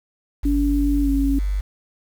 sine tone, 49 Hz, G1, in tune, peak -19 dBFS, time 0.43-1.61 s, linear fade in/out 10 ms
sine tone with pitch glide, 286.4 to 277.1 Hz, D4 to C#4, -43 to -1 cents, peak -18 dBFS, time 0.45-1.39 s, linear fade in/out 5 ms, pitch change -58 cents, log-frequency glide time 1.01-1.09 s
effects 7-bit

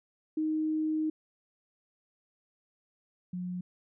sine tone pair in turn, 311.8 / 179.93 Hz, D#4 / F#3, +4 / -48 cents, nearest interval minor seventh, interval 952 cents, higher first, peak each -27 / -33 dBFS, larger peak first, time 0.37-1.1 / 3.33-3.61 s, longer first, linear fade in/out 5 ms, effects none

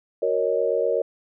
sine chord, D# minor seventh, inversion first, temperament equal, 370 / 466.2 / 554.4 / 622.3 Hz, F#4 / A#4 / C#5 / D#5, 0 / 0 / 0 / 0 cents, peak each -29 / -23 / -24 / -27 dBFS, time 0.22-1.02 s, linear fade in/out 5 ms, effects none

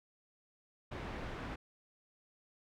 pink low-pass noise, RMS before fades -43 dBFS, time 0.91-1.56 s, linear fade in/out 10 ms, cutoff 2200 Hz, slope 12 dB/octave, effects none

